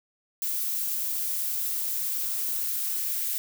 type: noise with high-pass filter sweep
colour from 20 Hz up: violet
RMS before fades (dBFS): -29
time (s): 0.42-3.38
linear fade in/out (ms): 0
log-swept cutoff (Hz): 330 to 1700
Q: 1.6
effects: none